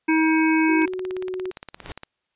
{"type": "harmonic tone", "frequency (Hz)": 318.2, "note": "D#4", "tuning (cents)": 39, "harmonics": [1, 3, 5, 7, 8], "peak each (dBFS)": [-17, -26, -28, -26, -29], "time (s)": [0.08, 0.86], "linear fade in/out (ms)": 10}
{"type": "tone", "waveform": "sine", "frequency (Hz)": 370, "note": "F#4", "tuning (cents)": 0, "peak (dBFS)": -26, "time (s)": [0.68, 1.51], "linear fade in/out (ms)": 10}
{"type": "click train", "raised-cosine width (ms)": 0.3, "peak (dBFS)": -20, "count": 22, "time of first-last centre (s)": [0.82, 2.034], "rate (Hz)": 17.3}
{"type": "noise with exponential growth", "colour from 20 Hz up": "pink", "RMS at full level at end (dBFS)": -30, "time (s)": [1.73, 1.92], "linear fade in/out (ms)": 5, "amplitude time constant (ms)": 40}
{"effects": ["white hiss -75 dBFS RMS until 2.35 s", "resampled to 8000 Hz"]}